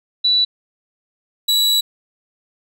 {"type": "tone pair in turn", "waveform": ["sine", "40% pulse"], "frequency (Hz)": [3951, 3921], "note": ["B7", "B7"], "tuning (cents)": [0, -13], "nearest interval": "unison", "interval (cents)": 13, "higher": "first", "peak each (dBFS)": -12, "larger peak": "neither", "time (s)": [[0.24, 0.45], [1.48, 1.81]], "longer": "second", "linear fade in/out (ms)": 10, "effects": []}